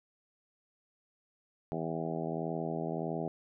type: harmonic tone with a mistuned harmonic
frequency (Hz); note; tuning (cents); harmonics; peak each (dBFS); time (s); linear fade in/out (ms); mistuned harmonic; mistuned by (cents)
81.6; E2; -17; 2 / 3 / 4 / 5 / 6 / 7 / 8 / 9 / 10; -38 / -41 / -41 / -40 / -45 / -45 / -41 / -44 / -48; 1.72-3.28; 0; 10; -20
effects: none